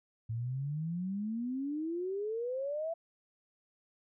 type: exponential sweep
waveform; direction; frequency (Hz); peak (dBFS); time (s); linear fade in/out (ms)
sine; up; 110 to 675; -33; 0.29-2.94; 10
effects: none